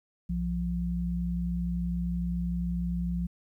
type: tone pair together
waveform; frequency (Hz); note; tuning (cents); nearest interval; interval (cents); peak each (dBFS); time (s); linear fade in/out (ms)
sine; 61.69 / 174.61; B1 / F3; -1 / 0; octave + tritone; 1801; -32 / -29; 0.29-3.27; 10
effects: 11-bit